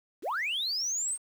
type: linear sweep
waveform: sine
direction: up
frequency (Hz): 225.6 to 8650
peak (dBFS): -27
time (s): 0.22-1.18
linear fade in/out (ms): 50
effects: tanh soft clip ceiling -26 dBFS + 9-bit